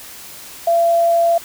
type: tone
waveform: sine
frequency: 678 Hz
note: E5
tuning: 49 cents sharp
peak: -11 dBFS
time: 0.67-1.38 s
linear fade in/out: 5 ms
effects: white hiss -36 dBFS RMS until 1.44 s